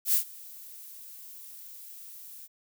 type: noise with ADSR envelope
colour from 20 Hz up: violet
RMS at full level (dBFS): -22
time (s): 0.05-2.48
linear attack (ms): 88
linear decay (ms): 100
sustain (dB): -24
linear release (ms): 32
effects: none